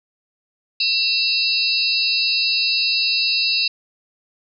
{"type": "tone cluster", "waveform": "sine", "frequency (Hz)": [2698, 3935, 4410, 4955], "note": ["E7", "B7", "C#8", "D#8"], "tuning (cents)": [40, -7, -10, -8], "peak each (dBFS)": -22, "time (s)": [0.8, 3.68], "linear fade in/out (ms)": 5, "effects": []}